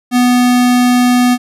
square tone, 246.9 Hz, B3, in tune, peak -8 dBFS, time 0.11-1.38 s, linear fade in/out 50 ms, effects resampled to 32000 Hz

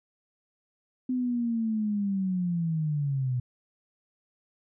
sine linear sweep, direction down, 256.1 to 122.4 Hz, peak -25 dBFS, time 1.09-3.4 s, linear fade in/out 5 ms, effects none

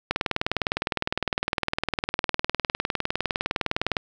click train, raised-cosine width 0.3 ms, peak -7 dBFS, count 77, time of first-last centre 0.11-3.968 s, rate 19.7 Hz, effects none

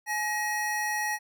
square tone pair together, 846.6 / 1894 Hz, G#5 / A#6, +33 / +27 cents, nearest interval octave + major second, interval 1394 cents, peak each -32 / -30 dBFS, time 0.06-1.19 s, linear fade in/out 50 ms, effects none

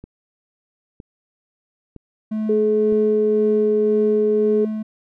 click train, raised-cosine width 3 ms, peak -24 dBFS, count 4, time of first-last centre 0.04-2.925 s, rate 1.04 Hz
triangle tone with tremolo, 216.5 Hz, A3, 28 cents flat, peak -18 dBFS, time 2.31-4.83 s, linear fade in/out 10 ms, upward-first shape sine, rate 1.9 Hz, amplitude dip 30%
sine tone with pitch glide, 426.2 to 423.3 Hz, G#4 to G#4, +45 to +33 cents, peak -15 dBFS, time 2.49-4.65 s, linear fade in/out 5 ms, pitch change -12 cents, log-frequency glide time 3.05-3.7 s
effects none

